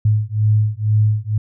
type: beating tone pair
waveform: sine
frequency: 105.9 / 108 Hz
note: G#2 / A2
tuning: +34 / -32 cents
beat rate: 2.1 Hz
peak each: -16 dBFS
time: 0.05-1.38 s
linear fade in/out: 5 ms
effects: none